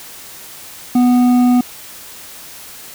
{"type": "tone with hard clipping", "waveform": "sine", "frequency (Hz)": 246.9, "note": "B3", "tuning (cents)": 0, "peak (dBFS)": -10, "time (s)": [0.95, 1.61], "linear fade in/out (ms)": 5, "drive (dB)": 7, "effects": ["white hiss -35 dBFS RMS until 2.94 s"]}